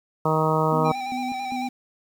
harmonic tone, 157.1 Hz, D#3, 17 cents sharp, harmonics 1 / 2 / 3 / 4 / 5 / 6 / 7 / 8, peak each -24 / -30 / -25 / -27 / -30 / -26 / -29 / -28 dBFS, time 0.25-0.92 s, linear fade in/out 5 ms
sine tone with tremolo, 250 Hz, B3, 21 cents sharp, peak -28 dBFS, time 0.72-1.69 s, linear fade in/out 5 ms, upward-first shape square, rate 2.5 Hz, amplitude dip 80%
square tone with vibrato, 784 Hz, G5, in tune, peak -28 dBFS, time 0.84-1.69 s, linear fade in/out 20 ms, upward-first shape square, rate 9 Hz, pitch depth 32 cents each way
effects low-pass 5000 Hz 12 dB/octave + 8-bit

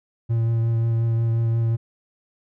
triangle tone with vibrato, 114.8 Hz, A#2, 26 cents flat, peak -16 dBFS, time 0.29-1.77 s, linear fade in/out 20 ms, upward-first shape triangle, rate 5.6 Hz, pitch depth 17 cents each way, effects none

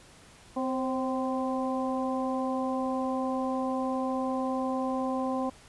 harmonic tone with a mistuned harmonic, 258.6 Hz, C4, 20 cents flat, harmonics 1 / 2 / 3 / 4, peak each -30 / -33 / -35 / -36 dBFS, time 0.56-5.5 s, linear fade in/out 10 ms, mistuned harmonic 2, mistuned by +43 cents, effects pink hiss -54 dBFS RMS until 5.68 s + resampled to 24000 Hz

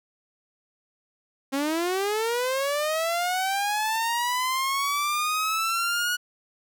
sawtooth linear sweep, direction up, 266.1 to 1463 Hz, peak -20 dBFS, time 1.52-6.17 s, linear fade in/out 20 ms, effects none

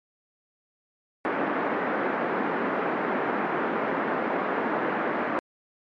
pink band-pass noise, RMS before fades -27 dBFS, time 1.25-5.39 s, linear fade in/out 0 ms, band 230 to 1800 Hz, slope 24 dB/octave, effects MP3 48 kbps

